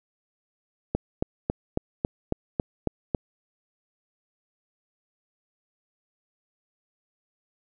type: click train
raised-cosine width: 2 ms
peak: -10 dBFS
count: 9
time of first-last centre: 0.95-3.148 s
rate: 3.64 Hz
effects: none